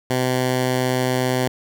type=tone; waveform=10% pulse; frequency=127.5 Hz; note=C3; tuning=44 cents flat; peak=-10 dBFS; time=0.1-1.48 s; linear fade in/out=5 ms; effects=none